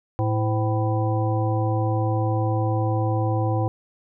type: harmonic tone with a mistuned harmonic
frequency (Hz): 110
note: A2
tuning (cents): 0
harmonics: 1 / 3 / 5 / 7 / 9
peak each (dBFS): -21 / -28 / -29 / -29 / -34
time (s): 0.19-3.68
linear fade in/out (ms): 0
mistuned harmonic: 5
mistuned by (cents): -110
effects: none